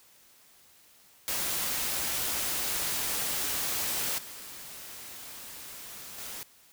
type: noise with level steps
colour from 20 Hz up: white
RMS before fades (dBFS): -31 / -44 / -40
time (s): 1.28-6.43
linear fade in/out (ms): 0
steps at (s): 4.18 / 6.18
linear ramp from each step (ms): 5
effects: white hiss -59 dBFS RMS until 6.72 s